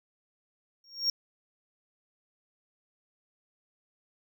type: tone with exponential growth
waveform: triangle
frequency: 5560 Hz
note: F8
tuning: 9 cents flat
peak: -20 dBFS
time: 0.84-1.1 s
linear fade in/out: 2 ms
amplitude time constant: 56 ms
effects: none